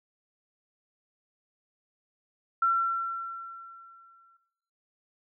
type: tone with exponential decay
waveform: sine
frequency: 1355 Hz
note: E6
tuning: 47 cents sharp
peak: -20 dBFS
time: 2.62-4.37 s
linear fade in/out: 5 ms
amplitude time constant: 380 ms
effects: noise-tail reverb RT60 0.9 s tail -17 dB re dry